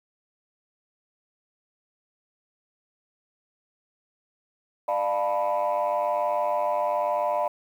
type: chord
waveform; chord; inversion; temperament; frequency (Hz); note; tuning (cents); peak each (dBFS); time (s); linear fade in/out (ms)
sine; B half-diminished seventh; first; equal with one note detuned; 597.6 / 698.5 / 880 / 987.8; D5 / F5 / A5 / B5; +30 / 0 / 0 / 0; -25 / -27 / -30 / -27; 4.88-7.48; 5
effects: tanh soft clip ceiling -17 dBFS + 9-bit